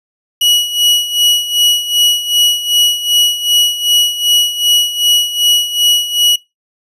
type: tone with tremolo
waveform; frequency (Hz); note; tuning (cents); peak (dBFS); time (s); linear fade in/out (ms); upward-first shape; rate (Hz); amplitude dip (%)
40% pulse; 2920; F#7; -24; -6; 0.41-6.36; 5; sine; 2.6; 75
effects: noise-tail reverb RT60 0.2 s tail -22 dB re dry + resampled to 32000 Hz